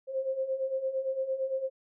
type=beating tone pair; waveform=sine; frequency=523.3 / 532.1 Hz; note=C5 / C5; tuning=0 / +29 cents; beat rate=8.8 Hz; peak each=-35 / -30 dBFS; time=0.07-1.7 s; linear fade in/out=50 ms; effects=none